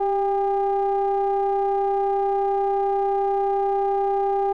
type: ring-modulated tone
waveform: triangle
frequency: 203.9 Hz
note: G#3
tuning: 32 cents flat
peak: -14 dBFS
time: 0-4.53 s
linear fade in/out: 10 ms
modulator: 596 Hz
effects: none